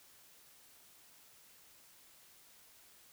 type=silence; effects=white hiss -62 dBFS RMS until 3.12 s